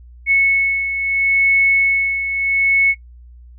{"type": "beating tone pair", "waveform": "sine", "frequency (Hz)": [2202, 2202.75], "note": ["C#7", "C#7"], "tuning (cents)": [-12, -12], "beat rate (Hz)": 0.75, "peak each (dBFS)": [-13, -20], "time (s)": [0.26, 2.95], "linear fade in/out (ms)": 50, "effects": ["noise-tail reverb RT60 0.1 s tail -21 dB re dry", "added 60 Hz sine -38 dBFS peak until 3.58 s"]}